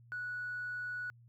triangle tone with tanh clipping, 1471 Hz, F#6, 11 cents flat, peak -37 dBFS, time 0.12-1.1 s, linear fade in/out 0 ms, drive 4 dB, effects added 118 Hz sine -57 dBFS peak until 1.28 s

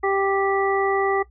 harmonic tone, 392 Hz, G4, in tune, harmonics 1 / 2 / 3 / 5, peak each -21 / -24 / -26 / -28 dBFS, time 0.03-1.23 s, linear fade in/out 10 ms, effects noise-tail reverb RT60 0.1 s tail -17 dB re dry + added 60 Hz sine -49 dBFS peak until 1.3 s

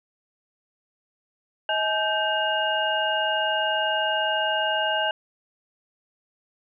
sine tone cluster, 634 / 849 / 1560 / 2846 Hz, D#5 / G#5 / G6 / F7, +32 / +38 / -9 / +32 cents, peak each -27 dBFS, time 1.69-5.11 s, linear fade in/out 2 ms, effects none

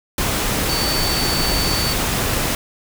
sine tone in noise, 4524 Hz, C#8, 34 cents sharp, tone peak -22 dBFS, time 0.69-1.93 s, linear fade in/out 2 ms, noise pink, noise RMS -20 dBFS, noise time 0.18-2.55 s, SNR -5 dB, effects none

